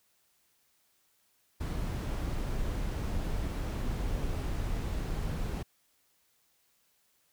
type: noise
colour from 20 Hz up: brown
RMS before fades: -33 dBFS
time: 1.6-5.63 s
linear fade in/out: 10 ms
effects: white hiss -71 dBFS RMS until 7.32 s